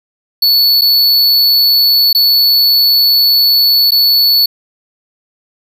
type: tone with dropouts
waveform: square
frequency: 4435 Hz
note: C#8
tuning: in tune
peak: -7 dBFS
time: 0.42-4.46 s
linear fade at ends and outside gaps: 5 ms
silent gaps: 0.812-0.817 / 2.13-2.148 / 3.908-3.918 s
effects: none